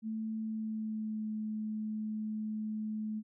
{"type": "tone with pitch glide", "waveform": "sine", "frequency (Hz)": [220, 215.5], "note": ["A3", "A3"], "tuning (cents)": [0, -36], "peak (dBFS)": -34, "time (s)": [0.02, 3.23], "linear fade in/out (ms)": 50, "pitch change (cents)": -36, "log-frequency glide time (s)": [0.38, 1.3], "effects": []}